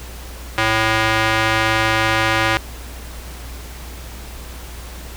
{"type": "tone with band-pass filter", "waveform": "square", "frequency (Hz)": 110.6, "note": "A2", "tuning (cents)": 9, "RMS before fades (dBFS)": -17, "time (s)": [0.58, 2.57], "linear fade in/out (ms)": 0, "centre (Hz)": 1900, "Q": 0.97, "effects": ["added 60 Hz sine -32 dBFS peak until 5.16 s", "pink hiss -37 dBFS RMS until 5.16 s"]}